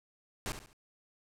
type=noise with echo; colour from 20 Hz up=pink; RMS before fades=-36 dBFS; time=0.46-0.52 s; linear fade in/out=0 ms; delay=70 ms; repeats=3; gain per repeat=-9 dB; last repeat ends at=0.73 s; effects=low-pass 11000 Hz 12 dB/octave